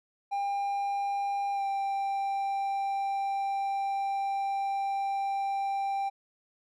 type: tone with pitch glide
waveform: triangle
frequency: 800 to 788.5 Hz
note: G5 to G5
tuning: +35 to +10 cents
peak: -26 dBFS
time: 0.31-6.1 s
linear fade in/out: 20 ms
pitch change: -25 cents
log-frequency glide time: 1.53-1.63 s
effects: none